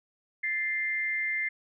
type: tone pair together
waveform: sine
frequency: 1760 / 2093 Hz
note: A6 / C7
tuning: 0 / 0 cents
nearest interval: minor third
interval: 300 cents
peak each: -34 / -28 dBFS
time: 0.43-1.49 s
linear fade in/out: 10 ms
effects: none